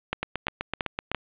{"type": "two click trains", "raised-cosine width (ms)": 0.3, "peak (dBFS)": [-11, -9], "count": [8, 4], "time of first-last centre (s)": [[0.23, 1.116], [0.13, 1.147]], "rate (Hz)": [7.9, 2.95], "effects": ["resampled to 8000 Hz", "7-bit"]}